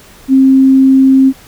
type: tone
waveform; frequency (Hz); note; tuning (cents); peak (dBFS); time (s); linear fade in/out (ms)
sine; 266.1; C4; +29; -3; 0.28-1.33; 50
effects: pink hiss -39 dBFS RMS until 1.47 s